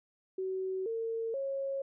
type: tone with pitch steps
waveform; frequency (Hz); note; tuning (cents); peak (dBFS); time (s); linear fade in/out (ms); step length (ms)
sine; 377.4 / 454 / 546.2; F#4 / A#4 / C#5; +34 / -46 / -26; -32; 0.38-1.82; 5; 480
effects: none